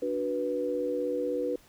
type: chord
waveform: sine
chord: B minor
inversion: first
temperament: equal with one note detuned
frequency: 293.7 / 370 / 490.5 Hz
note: D4 / F#4 / B4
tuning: 0 / 0 / -12 cents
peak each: -34 / -35 / -29 dBFS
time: 0.02-1.56 s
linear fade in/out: 5 ms
effects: pink hiss -59 dBFS RMS until 1.68 s